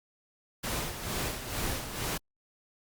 pink noise with tremolo, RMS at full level -32 dBFS, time 0.63-2.18 s, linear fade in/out 10 ms, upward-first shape sine, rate 2.2 Hz, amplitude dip 60%, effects Opus 48 kbps

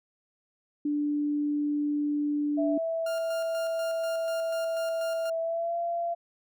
sine tone, 293.7 Hz, D4, in tune, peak -25 dBFS, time 0.85-2.78 s, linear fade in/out 5 ms
sine tone with pitch glide, 657 to 684.1 Hz, E5 to F5, -6 to -36 cents, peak -27 dBFS, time 2.57-6.15 s, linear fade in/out 20 ms, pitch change +70 cents, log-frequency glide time 5.4-5.77 s
sawtooth tone with tremolo, 1400 Hz, F6, 4 cents sharp, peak -34 dBFS, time 3.06-5.3 s, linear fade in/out 5 ms, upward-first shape square, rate 4.1 Hz, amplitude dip 50%
effects none

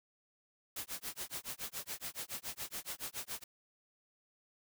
white noise with tremolo, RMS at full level -40 dBFS, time 0.76-3.44 s, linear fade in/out 5 ms, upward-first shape sine, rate 7.1 Hz, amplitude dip 100%, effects none

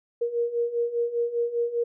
sine beating tone pair, 469.1 / 474.1 Hz, A#4 / A#4, +11 / +29 cents, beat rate 5 Hz, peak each -29 / -25 dBFS, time 0.21-1.84 s, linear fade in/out 10 ms, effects none

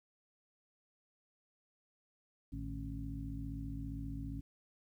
harmonic tone with a mistuned harmonic, 55 Hz, A1, in tune, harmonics 1 / 2 / 3 / 4 / 5, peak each -43 / -46 / -47 / -53 / -45 dBFS, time 2.52-4.41 s, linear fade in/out 10 ms, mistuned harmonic 3, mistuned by -140 cents, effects 12-bit

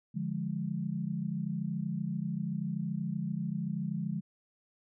sine chord, D diminished, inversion none, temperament equal, 146.83 / 174.61 / 207.7 Hz, D3 / F3 / Ab3, 0 / 0 / 0 cents, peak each -37 / -35 / -36 dBFS, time 0.14-4.21 s, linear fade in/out 20 ms, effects none

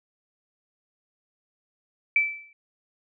sine tone with exponential decay, 2321 Hz, D7, 21 cents flat, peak -15 dBFS, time 2.16-2.53 s, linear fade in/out 2 ms, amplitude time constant 79 ms, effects none

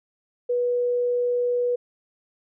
sine tone, 488.1 Hz, B4, 20 cents flat, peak -20 dBFS, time 0.49-1.76 s, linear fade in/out 10 ms, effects none

